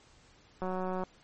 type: click train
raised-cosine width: 1 ms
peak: -22 dBFS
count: 78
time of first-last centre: 0.62-1.036 s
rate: 185 Hz
effects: pink hiss -61 dBFS RMS until 1.23 s + MP3 32 kbps